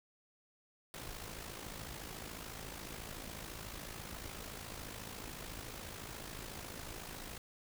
pink noise with amplitude modulation, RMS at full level -44 dBFS, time 0.94-7.38 s, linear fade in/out 0 ms, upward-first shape sine, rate 54 Hz, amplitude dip 60%, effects none

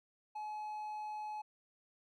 triangle tone, 850 Hz, G#5, 40 cents sharp, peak -38 dBFS, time 0.35-1.42 s, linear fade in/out 10 ms, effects none

